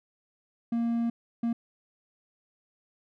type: tone bursts at uneven times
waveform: triangle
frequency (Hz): 233.1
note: A#3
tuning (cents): 0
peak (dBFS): -23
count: 2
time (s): 0.72-1.1 / 1.43-1.53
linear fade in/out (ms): 5
effects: none